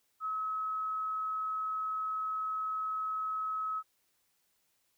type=tone; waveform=sine; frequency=1284 Hz; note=E6; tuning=46 cents flat; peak=-32 dBFS; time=0.2-3.83 s; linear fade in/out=50 ms; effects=white hiss -75 dBFS RMS until 4.97 s